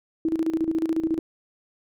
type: tone with tremolo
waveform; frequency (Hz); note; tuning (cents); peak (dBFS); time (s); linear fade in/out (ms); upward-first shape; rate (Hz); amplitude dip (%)
sine; 323.2; E4; -34; -19; 0.25-1.19; 2; square; 14; 70
effects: none